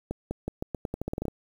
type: accelerating click train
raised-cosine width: 2 ms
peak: -17 dBFS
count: 14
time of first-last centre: 0.11-1.282 s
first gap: 200 ms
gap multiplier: 0.85
effects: 8-bit